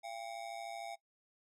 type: ring-modulated tone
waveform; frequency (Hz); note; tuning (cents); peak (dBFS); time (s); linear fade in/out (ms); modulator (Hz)
square; 740; F#5; 0; -40; 0.03-0.96; 20; 56.6
effects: noise-tail reverb RT60 0.1 s tail -18 dB re dry + low-pass 10000 Hz 12 dB/octave